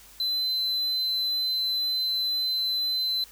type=tone; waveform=triangle; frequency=4049 Hz; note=B7; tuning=42 cents sharp; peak=-23 dBFS; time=0.2-3.24 s; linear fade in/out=2 ms; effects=added 50 Hz sine -58 dBFS peak until 3.31 s + white hiss -51 dBFS RMS until 3.31 s

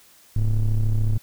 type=ring-modulated tone; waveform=triangle; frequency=61.74 Hz; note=B1; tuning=in tune; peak=-12 dBFS; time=0.36-1.18 s; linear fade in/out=5 ms; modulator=44.9 Hz; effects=white hiss -53 dBFS RMS until 1.22 s

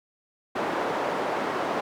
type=band-pass noise; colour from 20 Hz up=white; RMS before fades=-28 dBFS; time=0.55-1.81 s; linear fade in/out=10 ms; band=280 to 910 Hz; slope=12 dB/octave; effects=none

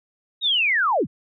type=linear sweep; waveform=sine; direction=down; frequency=3828 to 77.3 Hz; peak=-17 dBFS; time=0.41-1.07 s; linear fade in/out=50 ms; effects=none

